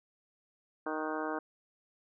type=harmonic tone with a mistuned harmonic; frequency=155.56 Hz; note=D#3; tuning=in tune; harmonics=2 / 3 / 4 / 5 / 6 / 7 / 8 / 9 / 10; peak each=-38 / -40 / -41 / -42 / -43 / -43 / -44 / -45 / -45 dBFS; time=0.86-1.39 s; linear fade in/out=5 ms; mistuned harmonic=9; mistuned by=+61 cents; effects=none